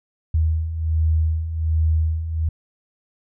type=beating tone pair; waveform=sine; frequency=78.7 / 80 Hz; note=D#2 / D#2; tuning=+20 / +49 cents; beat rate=1.3 Hz; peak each=-24 / -18 dBFS; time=0.34-2.49 s; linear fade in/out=5 ms; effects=none